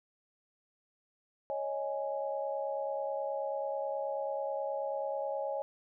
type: chord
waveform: sine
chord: C# suspended second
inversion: none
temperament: just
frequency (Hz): 554.4 / 623.7 / 831.5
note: C#5 / D#5 / G#5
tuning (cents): 0 / +4 / +2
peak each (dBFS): -35 / -38 / -39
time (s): 1.5-5.62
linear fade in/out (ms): 0
effects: none